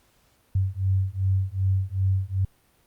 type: beating tone pair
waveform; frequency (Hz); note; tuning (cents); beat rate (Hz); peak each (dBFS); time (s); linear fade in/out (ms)
sine; 94.3 / 96.9; F#2 / G2; +33 / -20; 2.6; -24; 0.55-2.45; 5
effects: pink hiss -63 dBFS RMS until 2.86 s + Opus 48 kbps